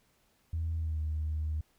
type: tone with pitch glide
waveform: sine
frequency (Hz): 81.6 to 77.29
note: E2 to D#2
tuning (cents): -17 to -11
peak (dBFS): -29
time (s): 0.53-1.61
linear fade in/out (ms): 5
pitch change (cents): -94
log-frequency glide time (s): 0.75-1
effects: tanh soft clip ceiling -26 dBFS + pink hiss -70 dBFS RMS until 1.78 s